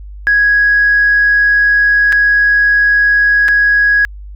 sine tone with dropouts, 1661.2 Hz, G#6, in tune, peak -6 dBFS, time 0.27-4.05 s, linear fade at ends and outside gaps 0 ms, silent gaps 2.123-2.127 / 3.482-3.486 s, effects tanh soft clip ceiling -2 dBFS + added 50 Hz sine -27 dBFS peak until 4.35 s

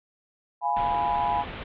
sine chord, F diminished, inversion none, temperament equal, 698.5 / 830.6 / 987.8 Hz, F5 / Ab5 / Cb6, 0 / 0 / 0 cents, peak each -30 / -25 / -27 dBFS, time 0.61-1.45 s, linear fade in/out 50 ms
pink low-pass noise, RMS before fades -37 dBFS, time 0.76-1.64 s, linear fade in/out 10 ms, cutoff 3500 Hz, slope 48 dB/octave
effects none

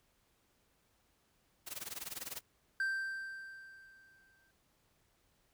white noise with tremolo, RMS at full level -41 dBFS, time 1.66-2.41 s, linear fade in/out 20 ms, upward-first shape sine, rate 20 Hz, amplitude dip 90%
triangle tone with exponential decay, 1567 Hz, G6, 1 cent flat, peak -29 dBFS, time 2.8-4.51 s, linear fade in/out 2 ms, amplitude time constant 370 ms
effects pink hiss -74 dBFS RMS until 5.53 s

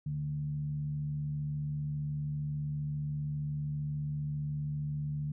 sine tone with frequency modulation, 147.5 Hz, D3, 8 cents sharp, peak -32 dBFS, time 0.06-5.32 s, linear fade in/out 5 ms, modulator 72.9 Hz, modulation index 0.33, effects none

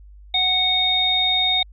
harmonic tone, 740 Hz, F#5, in tune, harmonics 1 / 3 / 5, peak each -26 / -26 / -17 dBFS, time 0.34-1.63 s, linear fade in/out 5 ms, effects added 50 Hz sine -41 dBFS peak until 1.72 s

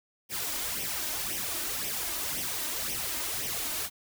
white noise with flanger, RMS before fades -33 dBFS, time 0.29-3.9 s, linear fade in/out 50 ms, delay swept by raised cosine 0.34 to 3.34 ms, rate 1.9 Hz, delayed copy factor +0.7, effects none

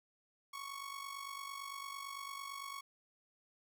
sawtooth tone with amplitude modulation, 1108.7 Hz, C#6, in tune, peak -37 dBFS, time 0.53-2.81 s, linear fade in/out 10 ms, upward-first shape sine, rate 48.9 Hz, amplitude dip 65%, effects none

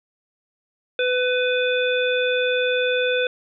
harmonic tone, 500 Hz, B4, 21 cents sharp, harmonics 1 / 3 / 5 / 7, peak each -20 / -25 / -27 / -28 dBFS, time 0.99-3.27 s, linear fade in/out 2 ms, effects none

